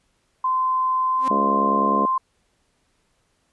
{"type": "tone with pitch glide", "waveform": "sine", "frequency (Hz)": [1033, 1045], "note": ["C6", "C6"], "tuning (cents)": [-22, -2], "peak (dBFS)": -18, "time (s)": [0.44, 2.18], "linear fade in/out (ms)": 5, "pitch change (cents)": 20, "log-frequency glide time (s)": [1.08, 1.56]}
{"type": "tone with exponential growth", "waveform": "sawtooth", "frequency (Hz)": 264.3, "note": "C4", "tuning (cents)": 18, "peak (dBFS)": -22, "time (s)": [1.15, 1.28], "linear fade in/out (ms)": 0, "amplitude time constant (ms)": 27}
{"type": "harmonic tone", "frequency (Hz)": 69.3, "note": "C#2", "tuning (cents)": 0, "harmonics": [3, 4, 5, 6, 7, 8, 9, 10], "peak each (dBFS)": [-25, -27, -32, -29, -31, -31, -32, -31], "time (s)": [1.3, 2.06], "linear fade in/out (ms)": 10}
{"effects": ["pink hiss -67 dBFS RMS until 3.52 s", "resampled to 24000 Hz"]}